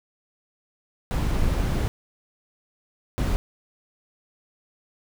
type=noise bursts at uneven times; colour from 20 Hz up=brown; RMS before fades=-23 dBFS; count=2; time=1.11-1.88 / 3.18-3.36 s; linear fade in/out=0 ms; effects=none